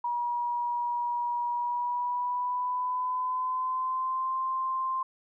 sine tone with pitch glide, 960 to 1046.9 Hz, B5 to C6, -49 to +1 cents, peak -27 dBFS, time 0.04-5.03 s, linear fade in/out 5 ms, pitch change +150 cents, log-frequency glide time 1.51-4.35 s, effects none

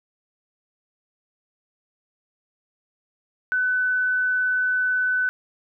sine tone, 1503 Hz, F#6, 27 cents sharp, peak -19 dBFS, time 3.52-5.29 s, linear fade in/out 0 ms, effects none

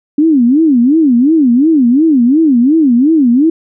sine tone with vibrato, 277.2 Hz, C#4, in tune, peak -5 dBFS, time 0.18-3.5 s, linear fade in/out 5 ms, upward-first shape sine, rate 2.8 Hz, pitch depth 290 cents each way, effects none

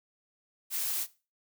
blue noise, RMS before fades -32 dBFS, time 0.7-1.07 s, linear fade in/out 50 ms, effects noise-tail reverb RT60 0.3 s tail -17 dB re dry

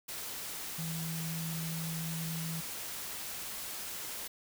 sine tone in noise, 163.2 Hz, E3, 17 cents flat, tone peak -36 dBFS, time 0.78-2.61 s, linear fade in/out 10 ms, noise white, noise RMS -41 dBFS, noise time 0.08-4.28 s, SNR +2 dB, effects none

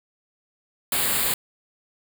white band-stop noise, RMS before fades -23 dBFS, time 0.92-1.34 s, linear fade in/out 2 ms, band 4800 to 7100 Hz, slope 96 dB/octave, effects none

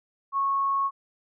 sine tone, 1100 Hz, C#6, 14 cents flat, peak -22 dBFS, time 0.32-0.91 s, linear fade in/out 50 ms, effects none

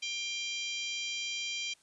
harmonic tone with a mistuned harmonic, 793 Hz, G5, 20 cents sharp, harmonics 3 / 4 / 5 / 6 / 7 / 8 / 9, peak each -38 / -38 / -45 / -44 / -44 / -50 / -49 dBFS, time 0.02-1.74 s, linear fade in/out 10 ms, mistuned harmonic 7, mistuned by +46 cents, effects white hiss -65 dBFS RMS until 1.82 s + resampled to 22050 Hz

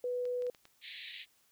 sine tone, 493.9 Hz, B4, in tune, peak -32 dBFS, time 0.04-0.5 s, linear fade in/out 2 ms
clicks, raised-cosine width 0.2 ms, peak -37 dBFS, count 5, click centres 0.254 / 0.422 / 0.467 / 0.548 / 0.654 s
white band-pass noise, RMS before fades -47 dBFS, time 0.81-1.26 s, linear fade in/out 50 ms, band 1800 to 4100 Hz, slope 96 dB/octave
effects white hiss -70 dBFS RMS until 1.51 s

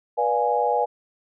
sine chord, B diminished seventh, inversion none, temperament equal with one note detuned, 487.1 / 587.3 / 698.5 / 830.6 Hz, B4 / D5 / F5 / Ab5, -24 / 0 / 0 / 0 cents, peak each -24 / -27 / -26 / -22 dBFS, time 0.17-0.86 s, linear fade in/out 20 ms, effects none

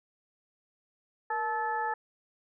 harmonic tone with a mistuned harmonic, 434.6 Hz, A4, 21 cents flat, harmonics 1 / 2 / 3 / 4, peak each -39 / -30 / -38 / -36 dBFS, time 1.3-1.94 s, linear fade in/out 5 ms, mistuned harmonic 1, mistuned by +140 cents, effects none

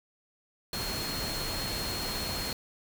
sine tone in noise, 4271 Hz, C8, 35 cents sharp, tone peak -36 dBFS, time 0.73-2.53 s, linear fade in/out 2 ms, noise pink, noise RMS -35 dBFS, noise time 0.73-2.53 s, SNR -4 dB, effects none

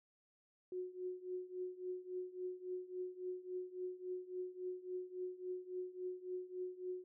sine tone with tremolo, 365.4 Hz, F#4, 22 cents flat, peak -38 dBFS, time 0.72-7.04 s, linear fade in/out 2 ms, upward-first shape triangle, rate 3.6 Hz, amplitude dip 90%, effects none

